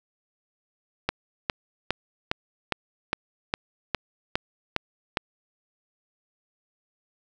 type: click train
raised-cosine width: 0.3 ms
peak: -7 dBFS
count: 11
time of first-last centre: 1.09-5.172 s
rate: 2.45 Hz
effects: none